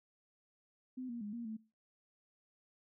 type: tone with pitch steps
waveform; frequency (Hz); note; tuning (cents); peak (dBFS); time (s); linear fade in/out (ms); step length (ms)
sine; 255.6 / 236.6 / 207.1 / 235.6 / 219.6; C4 / A#3 / G#3 / A#3 / A3; -40 / +26 / -5 / +19 / -3; -40; 0.97-1.57; 10; 120
effects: noise-tail reverb RT60 0.4 s tail -25 dB re dry